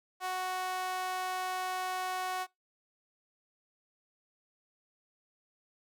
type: tone with high-pass filter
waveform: sawtooth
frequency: 370 Hz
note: F#4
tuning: in tune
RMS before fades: -35 dBFS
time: 0.2-2.47 s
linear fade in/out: 50 ms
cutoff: 840 Hz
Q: 2.6
effects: noise-tail reverb RT60 0.2 s tail -25 dB re dry